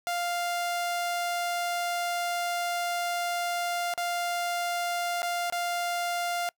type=tone with dropouts; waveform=sawtooth; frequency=698.5 Hz; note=F5; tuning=in tune; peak=-24 dBFS; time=0.07-6.49 s; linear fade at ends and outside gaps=0 ms; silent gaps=3.938-3.977 / 5.22-5.23 / 5.5-5.524 s; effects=noise-tail reverb RT60 0.1 s tail -25 dB re dry